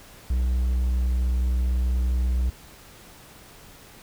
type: tone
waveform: triangle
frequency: 62.2 Hz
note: B1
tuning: 13 cents sharp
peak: -18 dBFS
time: 0.3-2.5 s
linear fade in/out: 5 ms
effects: pink hiss -48 dBFS RMS until 4.02 s